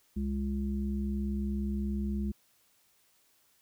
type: harmonic tone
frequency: 68.5 Hz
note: C#2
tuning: 20 cents flat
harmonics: 1 / 3 / 5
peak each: -33 / -32 / -44 dBFS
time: 0.16-2.32 s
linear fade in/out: 10 ms
effects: white hiss -68 dBFS RMS until 3.61 s